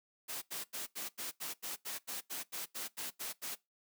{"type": "noise bursts", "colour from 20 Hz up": "white", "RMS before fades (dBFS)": -41, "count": 15, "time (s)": [0.28, 3.556], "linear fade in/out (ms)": 20, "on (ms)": 140, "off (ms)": 84, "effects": ["noise-tail reverb RT60 0.2 s tail -21 dB re dry", "high-pass 200 Hz 12 dB/octave"]}